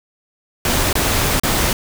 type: noise with dropouts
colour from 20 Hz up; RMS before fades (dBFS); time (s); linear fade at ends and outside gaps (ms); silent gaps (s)
pink; -17; 0.65-1.73; 2; 0.929-0.953 / 1.398-1.434
effects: none